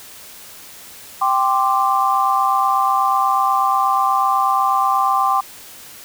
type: chord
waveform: sine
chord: G suspended fourth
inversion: none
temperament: equal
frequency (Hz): 784 / 1046.5 / 1174.7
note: G5 / C6 / D6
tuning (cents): 0 / 0 / 0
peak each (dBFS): -18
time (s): 1.21-5.41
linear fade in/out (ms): 10
effects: white hiss -39 dBFS RMS until 6.04 s